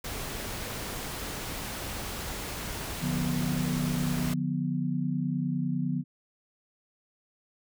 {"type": "noise", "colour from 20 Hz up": "pink", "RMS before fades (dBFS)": -36, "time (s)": [0.04, 4.34], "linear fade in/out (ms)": 5}
{"type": "chord", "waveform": "sine", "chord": "B diminished", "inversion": "first", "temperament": "just", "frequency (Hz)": [148.16, 177.8, 246.9], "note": ["D3", "F3", "B3"], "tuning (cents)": [16, 31, 0], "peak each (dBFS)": -31, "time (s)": [3, 6.04], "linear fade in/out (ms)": 50}
{"effects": []}